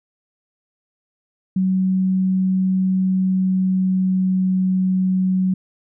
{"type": "tone with pitch glide", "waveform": "sine", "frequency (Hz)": [187.7, 186.51], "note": ["F#3", "F#3"], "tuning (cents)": [25, 14], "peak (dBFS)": -15, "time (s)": [1.56, 5.54], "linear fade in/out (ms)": 5, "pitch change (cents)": -11, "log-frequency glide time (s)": [3.05, 4.54], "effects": []}